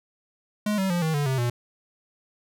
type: tone with pitch steps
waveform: square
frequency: 210 / 191.46 / 174.56 / 159.15 / 145.1 / 132.29 / 120.61 Hz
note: G#3 / G3 / F3 / D#3 / D3 / C3 / B2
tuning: +19 / -41 / -1 / +39 / -21 / +19 / -41 cents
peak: -23 dBFS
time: 0.66-1.5 s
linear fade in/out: 5 ms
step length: 120 ms
effects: none